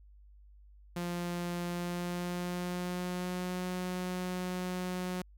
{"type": "tone with pitch glide", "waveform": "sawtooth", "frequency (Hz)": [174.61, 181.81], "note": ["F3", "F#3"], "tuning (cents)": [0, -30], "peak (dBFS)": -30, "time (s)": [0.96, 5.22], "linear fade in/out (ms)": 5, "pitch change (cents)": 70, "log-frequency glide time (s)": [1.67, 3.65], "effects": ["added 50 Hz sine -54 dBFS peak until 5.37 s"]}